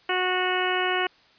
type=harmonic tone; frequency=366.8 Hz; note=F#4; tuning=15 cents flat; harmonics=1 / 2 / 3 / 4 / 5 / 6 / 7 / 8; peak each=-28 / -29 / -31 / -30 / -31 / -33 / -34 / -31 dBFS; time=0.09-1.07 s; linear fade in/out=5 ms; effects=white hiss -57 dBFS RMS until 1.38 s + resampled to 11025 Hz